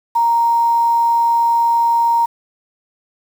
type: tone with quantisation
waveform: sine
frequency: 932.3 Hz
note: A#5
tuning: in tune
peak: -11 dBFS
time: 0.15-2.26 s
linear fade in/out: 10 ms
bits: 6
effects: none